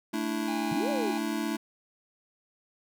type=chord; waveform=square; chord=A suspended fourth; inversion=none; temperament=just; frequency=220 / 293.3 / 330 Hz; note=A3 / D4 / E4; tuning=0 / -2 / +2 cents; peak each=-34 dBFS; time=0.13-1.57 s; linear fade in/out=10 ms
type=harmonic tone; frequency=815 Hz; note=G#5; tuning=33 cents flat; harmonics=1 / 3 / 5; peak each=-35 / -45 / -49 dBFS; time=0.48-1.18 s; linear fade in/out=2 ms
type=linear two-way sweep; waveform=sine; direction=up then down; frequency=116.54 to 602 to 331.2 Hz; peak=-30 dBFS; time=0.71-1.13 s; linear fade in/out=10 ms; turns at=0.9 s
effects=none